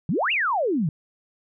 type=exponential two-way sweep; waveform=sine; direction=up then down; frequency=139.9 to 2912 to 139.9 Hz; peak=-20 dBFS; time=0.09-0.89 s; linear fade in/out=2 ms; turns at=0.32 s; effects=none